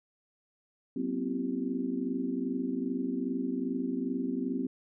sine tone cluster, 186.8 / 241 / 263.5 / 334.5 / 387.6 Hz, F#3 / B3 / C4 / E4 / G4, +17 / -42 / +12 / +25 / -20 cents, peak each -40 / -35 / -32 / -40 / -40 dBFS, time 0.96-4.67 s, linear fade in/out 5 ms, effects none

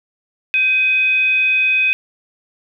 sine tone with frequency modulation, 2516 Hz, D#7, 19 cents sharp, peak -12 dBFS, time 0.54-1.93 s, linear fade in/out 0 ms, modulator 949 Hz, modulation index 0.23, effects none

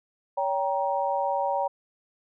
sine chord, G diminished, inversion second, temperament just, 564.5 / 784 / 940.8 Hz, Db5 / G5 / Bb5, +31 / 0 / +16 cents, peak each -28 dBFS, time 0.37-1.68 s, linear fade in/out 10 ms, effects none

